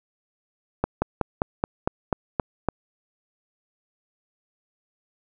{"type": "slowing click train", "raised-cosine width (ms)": 1, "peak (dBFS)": -7, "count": 9, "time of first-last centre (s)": [0.84, 2.687], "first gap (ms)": 180, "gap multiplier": 1.07, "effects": []}